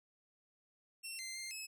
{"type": "tone with pitch steps", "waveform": "15% pulse", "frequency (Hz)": [2710, 2081, 2104, 2586], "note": ["E7", "C7", "C7", "E7"], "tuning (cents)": [47, -10, 9, -34], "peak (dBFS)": -36, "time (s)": [1.03, 1.67], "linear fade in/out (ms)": 20, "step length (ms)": 160, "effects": []}